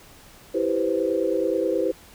sine chord, C major seventh, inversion first, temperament equal, 329.6 / 392 / 493.9 / 523.3 Hz, E4 / G4 / B4 / C5, 0 / 0 / 0 / 0 cents, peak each -26 dBFS, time 0.54-1.92 s, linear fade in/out 10 ms, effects pink hiss -49 dBFS RMS until 2.14 s

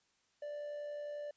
triangle tone with amplitude modulation, 587.3 Hz, D5, in tune, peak -37 dBFS, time 0.42-1.31 s, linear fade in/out 5 ms, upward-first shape sine, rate 71.2 Hz, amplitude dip 30%, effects white hiss -75 dBFS RMS until 1.36 s + resampled to 16000 Hz

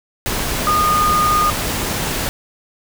sine tone in noise, 1225 Hz, D#6, 27 cents flat, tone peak -13 dBFS, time 0.67-1.5 s, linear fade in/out 0 ms, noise pink, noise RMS -21 dBFS, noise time 0.26-2.29 s, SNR +5 dB, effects none

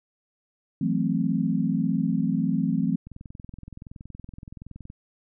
sine chord, F# half-diminished seventh, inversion third, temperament equal, 164.81 / 185 / 220 / 261.6 Hz, E3 / F#3 / A3 / C4, 0 / 0 / 0 / 0 cents, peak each -27 dBFS, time 0.81-2.96 s, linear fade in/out 5 ms
click train, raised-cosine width 5 ms, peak -28 dBFS, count 40, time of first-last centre 3.07-4.901 s, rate 21.3 Hz
effects none

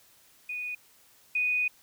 sine tone pair in turn, 2472 / 2482 Hz, D#7 / D#7, -12 / -5 cents, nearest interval unison, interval 7 cents, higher second, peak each -32 / -24 dBFS, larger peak second, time 0.49-0.75 / 1.35-1.68 s, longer second, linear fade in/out 5 ms, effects white hiss -60 dBFS RMS until 1.82 s

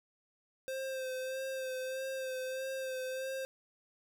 square tone with vibrato, 523.3 Hz, C5, in tune, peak -37 dBFS, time 0.68-3.45 s, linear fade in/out 0 ms, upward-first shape sine, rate 1.6 Hz, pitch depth 27 cents each way, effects none

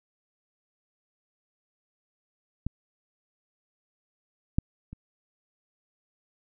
clicks, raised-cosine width 5 ms, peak -17 / -10 / -28 dBFS, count 3, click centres 2.666 / 4.585 / 4.93 s, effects none

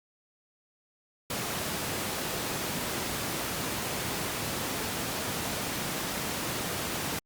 pink high-pass noise, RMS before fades -33 dBFS, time 1.3-7.19 s, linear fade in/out 2 ms, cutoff 110 Hz, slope 12 dB/octave, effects Opus 48 kbps

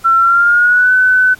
sine tone with pitch glide, 1351 to 1507.7 Hz, E6 to F#6, +42 to +32 cents, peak -6 dBFS, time 0.04-1.35 s, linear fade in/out 20 ms, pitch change +190 cents, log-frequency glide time 0.2-0.93 s, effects pink hiss -41 dBFS RMS until 1.39 s + MP3 64 kbps

